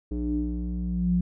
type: tone with low-pass filter sweep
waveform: square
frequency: 60 Hz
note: B1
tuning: 49 cents flat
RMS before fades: -27 dBFS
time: 0.11-1.21 s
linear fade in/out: 5 ms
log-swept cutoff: 350 to 170 Hz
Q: 9.3
effects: none